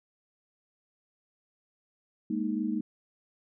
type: chord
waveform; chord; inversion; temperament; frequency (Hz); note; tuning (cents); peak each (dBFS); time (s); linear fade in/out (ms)
sine; Ab suspended second; none; equal; 207.7 / 233.1 / 311.1; Ab3 / Bb3 / Eb4; 0 / 0 / 0; -32; 2.3-2.81; 5
effects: none